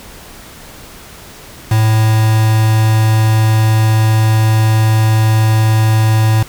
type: tone with quantisation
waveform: triangle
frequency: 110 Hz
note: A2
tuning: in tune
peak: -6 dBFS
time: 1.71-6.43 s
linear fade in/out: 5 ms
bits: 3
effects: pink hiss -35 dBFS RMS until 6.48 s

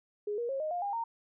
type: tone with pitch steps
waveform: sine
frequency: 415.3 / 474.3 / 541.7 / 618.7 / 706.6 / 807 / 921.6 Hz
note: G#4 / A#4 / C#5 / D#5 / F5 / G#5 / A#5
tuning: 0 / +30 / -40 / -10 / +20 / -50 / -20 cents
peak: -31 dBFS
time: 0.27-1.04 s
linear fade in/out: 5 ms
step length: 110 ms
effects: none

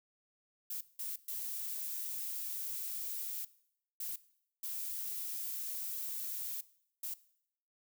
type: noise bursts at uneven times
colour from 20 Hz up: violet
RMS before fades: -40 dBFS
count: 6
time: 0.7-0.81 / 0.99-1.16 / 1.28-3.45 / 4-4.16 / 4.63-6.61 / 7.03-7.14 s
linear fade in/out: 5 ms
effects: noise-tail reverb RT60 0.7 s tail -19 dB re dry

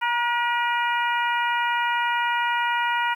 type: harmonic tone with a mistuned harmonic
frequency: 480 Hz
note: B4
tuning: 49 cents flat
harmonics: 2 / 3 / 4 / 5 / 6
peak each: -23 / -27 / -29 / -31 / -33 dBFS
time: 0.01-3.15 s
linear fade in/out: 20 ms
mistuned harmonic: 2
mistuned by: -20 cents
effects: 9-bit

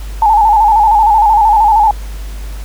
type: tone with vibrato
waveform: sine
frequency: 859 Hz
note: A5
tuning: 42 cents flat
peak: -5 dBFS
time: 0.22-1.91 s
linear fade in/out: 2 ms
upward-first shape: square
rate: 13 Hz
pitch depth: 62 cents each way
effects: added 50 Hz sine -21 dBFS peak until 2.64 s + pink hiss -36 dBFS RMS until 2.64 s

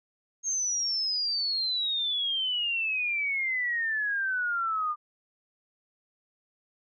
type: exponential sweep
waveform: sine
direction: down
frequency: 6500 to 1200 Hz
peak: -26 dBFS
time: 0.43-4.96 s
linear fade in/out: 50 ms
effects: none

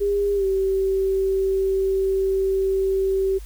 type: tone with pitch glide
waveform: sine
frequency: 403.8 to 385.1 Hz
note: G#4 to G4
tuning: -49 to -31 cents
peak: -18 dBFS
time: 0-3.39 s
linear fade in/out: 20 ms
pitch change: -82 cents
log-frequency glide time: 0.35-0.45 s
effects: added 50 Hz sine -34 dBFS peak until 3.45 s + white hiss -50 dBFS RMS until 3.45 s

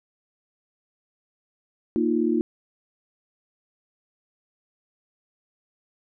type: chord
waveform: sine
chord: Bb suspended fourth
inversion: none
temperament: equal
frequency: 233.1 / 311.1 / 349.2 Hz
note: Bb3 / Eb4 / F4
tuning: 0 / 0 / 0 cents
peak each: -24 dBFS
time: 1.96-2.41 s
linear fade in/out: 0 ms
effects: none

